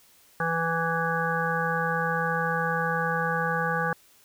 harmonic tone, 165.4 Hz, E3, 6 cents sharp, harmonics 1 / 3 / 5 / 7 / 9 / 10, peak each -31 / -31 / -31 / -31 / -31 / -31 dBFS, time 0.4-3.93 s, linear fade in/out 2 ms, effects white hiss -58 dBFS RMS until 4.24 s

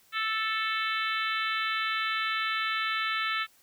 harmonic tone, 440 Hz, A4, in tune, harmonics 3 / 4 / 5 / 6 / 7 / 8 / 9, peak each -31 / -33 / -35 / -37 / -38 / -39 / -40 dBFS, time 0.12-3.47 s, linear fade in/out 50 ms, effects white hiss -62 dBFS RMS until 3.62 s

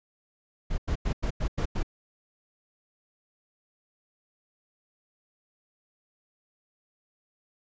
brown noise bursts, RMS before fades -27 dBFS, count 7, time 0.7-1.831 s, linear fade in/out 10 ms, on 81 ms, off 94 ms, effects resampled to 16000 Hz

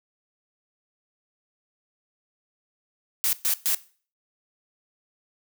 blue noise bursts, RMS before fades -23 dBFS, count 3, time 3.24-3.747 s, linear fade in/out 0 ms, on 89 ms, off 120 ms, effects noise-tail reverb RT60 0.4 s tail -18 dB re dry

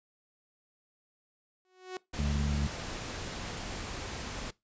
sawtooth tone with exponential growth, 370 Hz, F#4, in tune, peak -30 dBFS, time 1.65-1.97 s, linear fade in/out 1 ms, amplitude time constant 69 ms
pink noise, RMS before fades -39 dBFS, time 2.13-4.51 s, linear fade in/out 10 ms
harmonic tone, 72 Hz, D2, 34 cents flat, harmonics 1 / 2 / 3, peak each -30 / -33 / -35 dBFS, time 2.19-2.67 s, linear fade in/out 0 ms
effects noise-tail reverb RT60 0.2 s tail -21 dB re dry + resampled to 16000 Hz

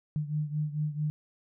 sine beating tone pair, 149.8 / 154.3 Hz, D3 / D#3, +35 / -14 cents, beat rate 4.5 Hz, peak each -30 / -34 dBFS, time 0.16-1.1 s, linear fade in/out 0 ms, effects none

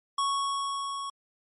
square tone with level ramp, 1108.7 Hz, C#6, in tune, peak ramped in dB -25 to -34 dBFS, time 0.18-1.1 s, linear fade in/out 5 ms, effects MP3 48 kbps

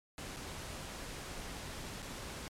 pink noise with dropouts, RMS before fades -44 dBFS, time 0.18-2.48 s, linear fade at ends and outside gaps 0 ms, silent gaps 0.363-0.368 / 2.021-2.027 s, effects low-pass 10000 Hz 12 dB/octave + MP3 96 kbps

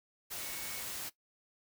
sine tone in noise, 2217 Hz, C#7, in tune, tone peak -50 dBFS, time 0.4-0.83 s, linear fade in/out 20 ms, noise white, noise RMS -41 dBFS, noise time 0.3-1.1 s, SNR -12 dB, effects noise-tail reverb RT60 0.1 s tail -17 dB re dry

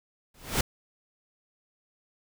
pink noise with exponential growth, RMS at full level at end -21 dBFS, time 0.34-0.61 s, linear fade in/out 5 ms, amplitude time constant 57 ms, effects none

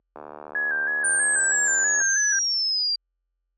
click train, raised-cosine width 1 ms, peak -22 dBFS, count 140, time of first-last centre 0.16-2.016 s, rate 74.9 Hz
sine tone with vibrato, 1632 Hz, G#6, 31 cents flat, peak -22 dBFS, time 0.55-2.39 s, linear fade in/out 2 ms, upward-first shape square, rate 3.1 Hz, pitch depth 51 cents each way
sine exponential sweep, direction down, 9120 to 4699 Hz, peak -21 dBFS, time 1.04-2.96 s, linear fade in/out 10 ms
effects added 44 Hz sine -37 dBFS peak until 3.57 s + high-pass 400 Hz 12 dB/octave

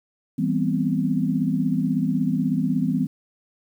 sine chord, C major seventh, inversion first, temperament just, 163.52 / 196.22 / 245.3 / 261.6 Hz, E3 / G3 / B3 / C4, -14 / +2 / -12 / 0 cents, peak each -25 dBFS, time 0.38-3.07 s, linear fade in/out 10 ms, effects 9-bit

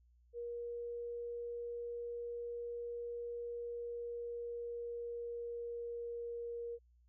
sine tone with pitch glide, 475 to 471.4 Hz, A#4 to A#4, +33 to +19 cents, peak -40 dBFS, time 0.33-6.79 s, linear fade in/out 50 ms, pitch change -14 cents, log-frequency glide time 3.42-6.64 s, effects added 60 Hz sine -65 dBFS peak until 7.08 s

